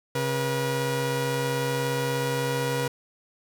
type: tone pair together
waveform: sawtooth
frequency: 135.43 / 482.6 Hz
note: C#3 / B4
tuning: -40 / -40 cents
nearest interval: octave + minor seventh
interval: 2200 cents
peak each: -24 / -23 dBFS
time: 0.15-2.88 s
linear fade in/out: 5 ms
effects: none